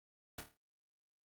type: noise with echo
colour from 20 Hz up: pink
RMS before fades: -44 dBFS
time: 0.38-0.41 s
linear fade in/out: 5 ms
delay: 27 ms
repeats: 6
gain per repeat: -6 dB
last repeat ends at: 0.572 s
effects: high-pass 60 Hz 12 dB/octave + Opus 48 kbps